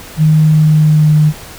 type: tone with pitch glide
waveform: sine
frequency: 155.4 to 152.38 Hz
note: D#3 to D#3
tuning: -2 to -36 cents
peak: -5 dBFS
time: 0.17-1.33 s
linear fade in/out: 50 ms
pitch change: -34 cents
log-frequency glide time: 0.38-1.18 s
effects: pink hiss -32 dBFS RMS until 1.58 s